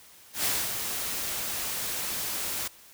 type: noise with ADSR envelope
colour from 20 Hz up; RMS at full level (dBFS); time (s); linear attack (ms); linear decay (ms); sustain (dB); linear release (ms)
white; -26; 0.33-2.68; 120; 240; -6; 7
effects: white hiss -53 dBFS RMS until 2.93 s